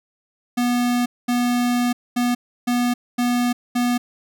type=tone bursts at uneven times; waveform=square; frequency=243.7 Hz; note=B3; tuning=23 cents flat; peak=-18 dBFS; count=6; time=0.57-1.06 / 1.28-1.93 / 2.16-2.35 / 2.67-2.94 / 3.18-3.53 / 3.75-3.98 s; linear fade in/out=10 ms; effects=none